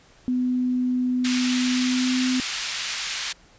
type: tone with pitch glide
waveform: sine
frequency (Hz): 251 to 255.1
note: B3 to C4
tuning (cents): +28 to -44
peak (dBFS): -20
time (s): 0.28-2.4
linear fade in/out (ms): 0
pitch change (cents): +28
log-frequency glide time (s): 1.63-2.22
type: band-pass noise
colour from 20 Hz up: white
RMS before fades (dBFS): -29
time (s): 1.24-3.33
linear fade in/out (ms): 10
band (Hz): 1600 to 5200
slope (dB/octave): 12
effects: pink hiss -54 dBFS RMS until 3.58 s + resampled to 16000 Hz